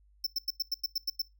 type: tone bursts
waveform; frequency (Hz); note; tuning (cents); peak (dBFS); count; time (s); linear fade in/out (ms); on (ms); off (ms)
square; 5330; E8; +18; -28; 9; 0.24-1.219; 5; 27; 92
effects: noise-tail reverb RT60 0.2 s tail -20 dB re dry + added 50 Hz sine -60 dBFS peak until 1.39 s